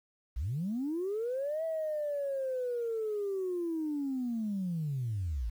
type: linear two-way sweep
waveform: sine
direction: up then down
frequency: 49.68 to 655 to 49.68 Hz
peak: -30 dBFS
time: 0.36-5.5 s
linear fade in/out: 10 ms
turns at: 1.64 s
effects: tanh soft clip ceiling -27 dBFS + 10-bit